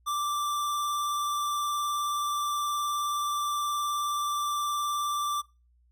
square tone with vibrato, 1174.7 Hz, D6, in tune, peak -28 dBFS, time 0.06-5.42 s, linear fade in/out 20 ms, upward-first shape sine, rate 19 Hz, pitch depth 14 cents each way, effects noise-tail reverb RT60 0.3 s tail -24 dB re dry + added 60 Hz sine -61 dBFS peak until 5.91 s

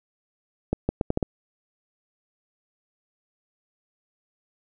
accelerating click train, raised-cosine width 2 ms, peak -9 dBFS, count 6, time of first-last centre 0.73-1.228 s, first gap 160 ms, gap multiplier 0.76, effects none

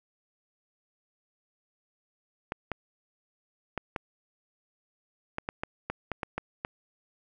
clicks, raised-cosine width 0.5 ms, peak -16 dBFS, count 12, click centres 2.521 / 2.717 / 3.777 / 3.962 / 5.384 / 5.489 / 5.635 / 5.9 / 6.117 / 6.232 / 6.38 / 6.649 s, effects none

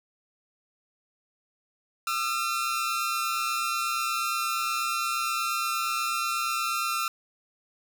sawtooth tone pair together, 1222 / 1350.4 Hz, D#6 / E6, -32 / +41 cents, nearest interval major second, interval 173 cents, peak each -28 / -24 dBFS, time 2.07-7.08 s, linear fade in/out 2 ms, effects none

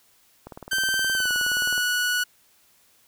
click train, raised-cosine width 1 ms, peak -24 dBFS, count 26, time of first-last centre 0.47-1.779 s, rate 19.1 Hz
sawtooth tone with pitch glide, 1554 to 1470.2 Hz, G6 to F#6, -16 to -11 cents, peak -18 dBFS, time 0.71-2.24 s, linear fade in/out 10 ms, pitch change -95 cents, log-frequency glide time 1.14-1.3 s
effects white hiss -60 dBFS RMS until 3.07 s

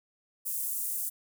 pink high-pass noise, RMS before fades -33 dBFS, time 0.45-1.1 s, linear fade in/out 20 ms, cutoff 9200 Hz, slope 24 dB/octave, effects none

